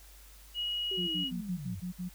sine tone, 2901 Hz, F#7, 35 cents flat, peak -31 dBFS, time 0.54-1.31 s, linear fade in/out 50 ms
sine linear sweep, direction down, 392 to 83.9 Hz, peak -38 dBFS, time 0.91-1.8 s, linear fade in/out 5 ms
sine tone bursts, 180 Hz, F#3, 47 cents flat, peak -34 dBFS, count 7, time 0.97-2.094 s, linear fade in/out 20 ms, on 110 ms, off 59 ms
effects added 50 Hz sine -53 dBFS peak until 2.14 s + white hiss -57 dBFS RMS until 2.14 s

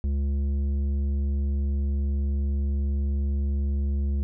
sine tone with tanh clipping, 70.1 Hz, C#2, 20 cents sharp, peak -24 dBFS, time 0.04-4.23 s, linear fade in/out 0 ms, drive 9 dB, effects none

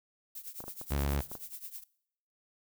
violet noise with tremolo, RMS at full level -41 dBFS, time 0.35-1.84 s, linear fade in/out 5 ms, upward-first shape triangle, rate 9.4 Hz, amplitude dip 90%
clicks, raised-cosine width 1 ms, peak -30 dBFS, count 10, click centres 0.605 / 0.64 / 0.681 / 0.814 / 1.064 / 1.127 / 1.174 / 1.206 / 1.316 / 1.353 s
sawtooth tone, 70.5 Hz, C#2, 30 cents sharp, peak -25 dBFS, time 0.9-1.22 s, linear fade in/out 20 ms
effects noise-tail reverb RT60 0.7 s tail -22 dB re dry

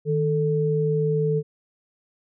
sine tone pair together, 155.56 / 440 Hz, D#3 / A4, 0 / 0 cents, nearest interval octave + tritone, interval 1800 cents, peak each -22 dBFS, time 0.05-1.43 s, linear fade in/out 50 ms, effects none

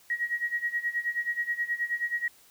sine tone with tremolo, 1900 Hz, A#6, 33 cents sharp, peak -24 dBFS, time 0.1-2.28 s, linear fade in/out 2 ms, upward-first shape sine, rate 9.4 Hz, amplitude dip 85%, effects white hiss -58 dBFS RMS until 2.5 s

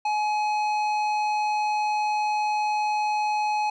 triangle tone with tanh clipping, 845 Hz, G#5, 30 cents sharp, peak -24 dBFS, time 0.05-3.7 s, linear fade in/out 5 ms, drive 16 dB, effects none

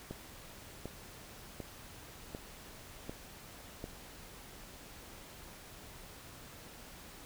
click train, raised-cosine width 2 ms, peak -27 dBFS, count 6, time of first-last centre 0.11-3.841 s, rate 1.34 Hz, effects pink hiss -52 dBFS RMS until 7.25 s

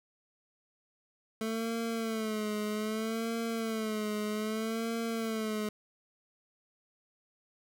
25% pulse tone with vibrato, 220 Hz, A3, in tune, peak -28 dBFS, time 1.41-5.69 s, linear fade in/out 2 ms, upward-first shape sine, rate 0.63 Hz, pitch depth 72 cents each way, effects none

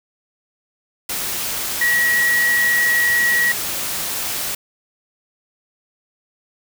sine tone in noise, 1915 Hz, A#6, 46 cents sharp, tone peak -14 dBFS, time 1.81-3.52 s, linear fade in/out 5 ms, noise white, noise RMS -24 dBFS, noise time 1.09-4.55 s, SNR +7 dB, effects none

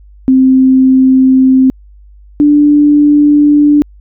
sine tone pair in turn, 261.6 / 293.6 Hz, C4 / D4, 0 / 0 cents, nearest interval major second, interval 200 cents, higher second, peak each -3 dBFS, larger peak neither, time 0.28-1.7 / 2.4-3.82 s, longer neither, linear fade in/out 0 ms, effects added 50 Hz sine -35 dBFS peak until 4 s

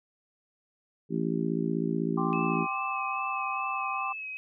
harmonic tone, 56 Hz, A1, 31 cents sharp, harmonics 3 / 4 / 5 / 6 / 7, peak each -31 / -32 / -33 / -34 / -34 dBFS, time 1.09-2.67 s, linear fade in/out 50 ms
sine chord, G suspended fourth, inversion none, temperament just, 784 / 1045.3 / 1176 Hz, G5 / C6 / D6, 0 / -2 / +2 cents, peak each -35 / -34 / -33 dBFS, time 2.17-4.13 s, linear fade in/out 10 ms
sine tone with vibrato, 2579 Hz, E7, 39 cents flat, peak -35 dBFS, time 2.33-4.37 s, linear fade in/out 0 ms, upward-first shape sine, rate 2.4 Hz, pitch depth 33 cents each way
effects none

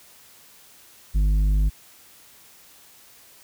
sine tone with tanh clipping, 50.7 Hz, G#1, 41 cents flat, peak -18 dBFS, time 1.14-1.7 s, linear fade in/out 20 ms, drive 8 dB, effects white hiss -51 dBFS RMS until 3.43 s

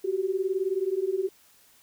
sine beating tone pair, 370 / 389 Hz, F#4 / G4, 0 / -13 cents, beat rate 19 Hz, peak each -28 / -27 dBFS, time 0.04-1.29 s, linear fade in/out 10 ms, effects white hiss -59 dBFS RMS until 1.82 s

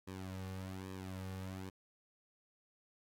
sawtooth tone with flanger, 94.3 Hz, F#2, 33 cents sharp, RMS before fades -45 dBFS, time 0.07-1.7 s, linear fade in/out 10 ms, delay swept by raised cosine 1.4 to 3.1 ms, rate 1.2 Hz, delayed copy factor -0.85, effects AAC 64 kbps

